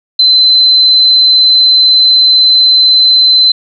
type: tone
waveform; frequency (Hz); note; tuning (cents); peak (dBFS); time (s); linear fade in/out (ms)
sine; 4059; B7; +47; -3; 0.19-3.52; 5
effects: none